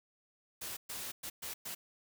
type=noise bursts at uneven times; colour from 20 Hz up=white; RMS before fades=-42 dBFS; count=5; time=0.61-0.77 / 0.89-1.12 / 1.23-1.3 / 1.42-1.54 / 1.65-1.75 s; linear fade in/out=10 ms; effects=none